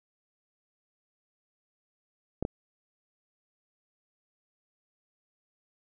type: clicks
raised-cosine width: 2 ms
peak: -16 dBFS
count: 2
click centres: 2.426 / 2.451 s
effects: none